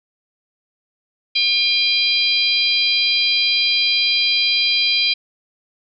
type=harmonic tone; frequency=802 Hz; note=G5; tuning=39 cents sharp; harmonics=3 / 4 / 5 / 6; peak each=-20 / -20 / -20 / -20 dBFS; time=1.35-5.14 s; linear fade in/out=10 ms; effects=none